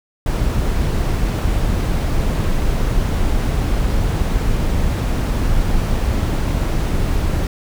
brown noise, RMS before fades -17 dBFS, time 0.26-7.47 s, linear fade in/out 2 ms, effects none

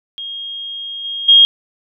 sine tone with level steps, 3250 Hz, G#7, 38 cents flat, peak -24 / -21 / -4 dBFS, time 0.18-1.45 s, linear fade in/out 0 ms, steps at 1.04 / 1.28 s, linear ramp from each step 10 ms, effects none

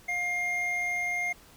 triangle tone pair together, 707 / 2122 Hz, F5 / C7, +21 / +24 cents, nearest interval octave + perfect fifth, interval 1903 cents, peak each -35 / -26 dBFS, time 0.08-1.33 s, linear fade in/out 10 ms, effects pink hiss -55 dBFS RMS until 1.56 s

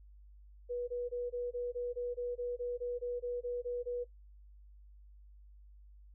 sine tone bursts, 487.1 Hz, B4, 24 cents flat, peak -34 dBFS, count 16, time 0.69-4.045 s, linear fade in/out 20 ms, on 190 ms, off 21 ms, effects noise-tail reverb RT60 0.1 s tail -17 dB re dry + added 50 Hz sine -54 dBFS peak until 6.14 s

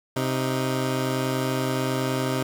15% pulse tone pair together, 130.81 / 311.1 Hz, C3 / D#4, 0 / 0 cents, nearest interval octave + minor third, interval 1500 cents, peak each -18 / -23 dBFS, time 0.16-2.43 s, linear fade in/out 5 ms, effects none

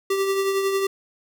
square tone with tremolo, 390.3 Hz, G4, 8 cents flat, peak -19 dBFS, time 0.1-0.87 s, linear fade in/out 5 ms, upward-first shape triangle, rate 11 Hz, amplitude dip 45%, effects none

